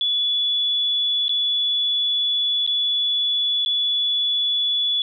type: tone with dropouts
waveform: sine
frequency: 3426 Hz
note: A7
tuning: 47 cents flat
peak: -18 dBFS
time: 0.01-5.02 s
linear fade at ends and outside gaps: 1 ms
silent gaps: 1.282-1.293 / 2.665-2.675 / 3.65-3.66 s
effects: none